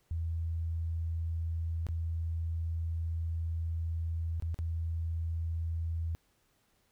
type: tone with dropouts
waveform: sine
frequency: 82.41 Hz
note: E2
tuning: in tune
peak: -31 dBFS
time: 0.11-6.15 s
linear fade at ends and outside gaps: 0 ms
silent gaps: 1.867-1.887 / 4.4-4.423 / 4.544-4.589 s
effects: pink hiss -72 dBFS RMS until 6.91 s